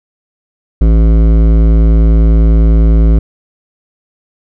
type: tone with hard clipping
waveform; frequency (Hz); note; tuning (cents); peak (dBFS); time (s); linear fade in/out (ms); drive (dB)
triangle; 55; A1; 0; -6; 0.81-3.19; 5; 18
effects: none